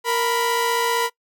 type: tone pair together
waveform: sawtooth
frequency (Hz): 466.2 / 987.8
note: A#4 / B5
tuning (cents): 0 / 0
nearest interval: octave + minor second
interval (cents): 1300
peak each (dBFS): -18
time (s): 0.04-1.1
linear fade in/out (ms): 50
effects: noise-tail reverb RT60 0.1 s tail -22 dB re dry